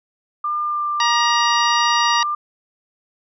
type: tone with vibrato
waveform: sine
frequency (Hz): 1194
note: D6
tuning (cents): +28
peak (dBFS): -19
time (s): 0.44-2.35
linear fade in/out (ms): 5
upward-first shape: sine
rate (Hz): 1.6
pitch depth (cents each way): 10
type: harmonic tone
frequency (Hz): 945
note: A#5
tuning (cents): +23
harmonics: 1 / 2 / 3 / 4 / 5 / 6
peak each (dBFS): -19 / -22 / -24 / -25 / -26 / -27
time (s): 1-2.23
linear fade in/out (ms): 2
effects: none